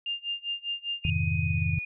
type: tone with tremolo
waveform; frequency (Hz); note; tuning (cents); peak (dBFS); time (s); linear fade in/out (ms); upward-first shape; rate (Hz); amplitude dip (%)
sine; 2804; F7; +6; -27; 0.06-1.1; 2; sine; 5; 95
type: tone with pitch glide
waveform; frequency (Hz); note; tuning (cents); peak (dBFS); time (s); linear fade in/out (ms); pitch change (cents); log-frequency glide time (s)
sine; 2500 to 2457; D#7 to D#7; +8 to -22; -32; 1.04-1.85; 5; -30; 1.41-1.74
type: chord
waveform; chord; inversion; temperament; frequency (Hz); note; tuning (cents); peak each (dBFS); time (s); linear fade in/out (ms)
sine; F minor seventh; none; just; 87.31 / 104.77 / 130.96 / 157.15; F2 / Ab2 / C3 / Eb3; 0 / +16 / +2 / +18; -28 / -32 / -33 / -29; 1.05-1.79; 0
effects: none